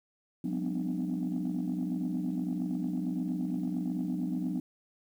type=tone cluster; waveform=sine; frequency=180.8 / 202.4 / 247.8 / 256.5 / 301 Hz; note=F#3 / G#3 / B3 / C4 / D4; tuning=-40 / -44 / +6 / -34 / +43 cents; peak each=-33 / -40 / -35 / -36 / -35 dBFS; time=0.44-4.6 s; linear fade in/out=5 ms; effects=tanh soft clip ceiling -24 dBFS + 10-bit